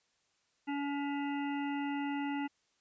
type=harmonic tone with a mistuned harmonic; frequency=284 Hz; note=C#4; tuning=42 cents sharp; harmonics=1 / 3 / 5 / 7 / 9 / 10; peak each=-34 / -40 / -48 / -46 / -53 / -50 dBFS; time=0.67-2.48 s; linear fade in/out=20 ms; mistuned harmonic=10; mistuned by=-33 cents; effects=white hiss -75 dBFS RMS until 2.8 s + resampled to 16000 Hz